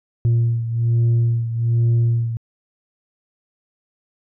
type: beating tone pair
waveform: sine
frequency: 116.54 / 117.74 Hz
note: A#2 / A#2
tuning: 0 / +18 cents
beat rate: 1.2 Hz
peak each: -14 / -19 dBFS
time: 0.25-2.37 s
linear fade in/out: 0 ms
effects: tanh soft clip ceiling -12 dBFS